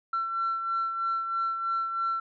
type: beating tone pair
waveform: sine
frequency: 1350 / 1353.1 Hz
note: E6 / E6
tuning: +41 / +45 cents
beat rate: 3.1 Hz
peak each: -26 / -35 dBFS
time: 0.13-2.2 s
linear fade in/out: 5 ms
effects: tanh soft clip ceiling -22 dBFS